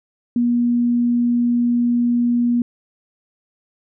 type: tone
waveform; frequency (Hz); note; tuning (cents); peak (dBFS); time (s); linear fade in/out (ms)
sine; 240; B3; -49; -14; 0.36-2.62; 2
effects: none